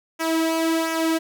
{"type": "tone with flanger", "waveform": "sawtooth", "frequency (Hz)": 325.3, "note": "E4", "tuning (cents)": -23, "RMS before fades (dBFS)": -22, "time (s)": [0.19, 1.19], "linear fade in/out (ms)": 20, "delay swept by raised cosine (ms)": [0.23, 2.53], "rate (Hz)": 1.4, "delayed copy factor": -0.6, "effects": []}